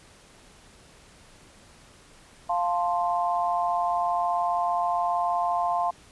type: chord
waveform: sine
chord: F major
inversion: none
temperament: equal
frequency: 698.5 / 880 / 1046.5 Hz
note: F5 / A5 / C6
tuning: 0 / 0 / 0 cents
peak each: -25 / -29 / -28 dBFS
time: 2.49-5.91 s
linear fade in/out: 10 ms
effects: pink hiss -53 dBFS RMS until 6.11 s + resampled to 24000 Hz